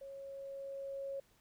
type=tone with level ramp; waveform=sine; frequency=549 Hz; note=C#5; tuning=17 cents flat; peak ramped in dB=-46 to -38 dBFS; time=0.01-1.2 s; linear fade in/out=5 ms; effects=pink hiss -70 dBFS RMS until 1.4 s